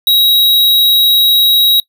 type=tone; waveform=square; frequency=3832 Hz; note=A#7; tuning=47 cents sharp; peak=-7 dBFS; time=0.07-1.8 s; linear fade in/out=2 ms; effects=noise-tail reverb RT60 0.1 s tail -21 dB re dry